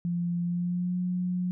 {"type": "tone with pitch glide", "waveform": "sine", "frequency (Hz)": [173.3, 180.24], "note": ["F3", "F#3"], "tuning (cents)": [-13, -45], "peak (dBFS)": -26, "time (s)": [0.05, 1.51], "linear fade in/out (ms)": 0, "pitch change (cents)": 68, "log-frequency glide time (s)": [0.43, 0.97], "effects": []}